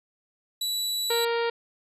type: tone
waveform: sawtooth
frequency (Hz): 3938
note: B7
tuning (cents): -6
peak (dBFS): -23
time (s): 0.61-1.25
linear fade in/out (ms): 5
type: harmonic tone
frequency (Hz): 466.5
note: A#4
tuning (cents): +1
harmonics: 1 / 2 / 3 / 4 / 5 / 6 / 7 / 8 / 9 / 10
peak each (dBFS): -25 / -31 / -35 / -37 / -39 / -41 / -42 / -43 / -44 / -45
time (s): 1.1-1.5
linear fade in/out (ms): 5
effects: resampled to 32000 Hz